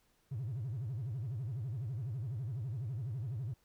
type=tone with vibrato; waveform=triangle; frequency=120 Hz; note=B2; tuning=49 cents flat; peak=-33 dBFS; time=0.31-3.54 s; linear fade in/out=10 ms; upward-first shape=sine; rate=12 Hz; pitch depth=290 cents each way; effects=tanh soft clip ceiling -32 dBFS + pink hiss -73 dBFS RMS until 3.64 s